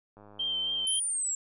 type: click train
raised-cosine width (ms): 1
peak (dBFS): -38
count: 71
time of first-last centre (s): 0.17-0.85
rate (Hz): 103
type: tone with vibrato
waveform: sine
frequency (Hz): 3132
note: G7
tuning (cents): -2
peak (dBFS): -28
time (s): 0.39-1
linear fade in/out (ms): 10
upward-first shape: triangle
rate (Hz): 3.7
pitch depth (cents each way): 28
type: exponential sweep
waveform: sine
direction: down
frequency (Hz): 10548 to 7459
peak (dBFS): -28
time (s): 0.87-1.35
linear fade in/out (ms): 2
effects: none